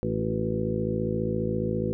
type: harmonic tone with a mistuned harmonic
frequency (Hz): 54.7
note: A1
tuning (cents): -9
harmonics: 1 / 2 / 3 / 4 / 5 / 6 / 7 / 8 / 9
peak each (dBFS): -39 / -32 / -32 / -31 / -40 / -36 / -32 / -41 / -32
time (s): 0.03-1.93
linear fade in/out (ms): 0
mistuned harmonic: 7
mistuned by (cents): -38
effects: none